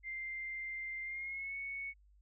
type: tone with pitch glide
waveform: sine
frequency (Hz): 2093 to 2216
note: C7 to C#7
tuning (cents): 0 to -1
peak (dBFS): -39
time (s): 0.03-1.94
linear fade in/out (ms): 50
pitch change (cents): +99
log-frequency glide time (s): 1.03-1.56
effects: added 50 Hz sine -62 dBFS peak until 2.21 s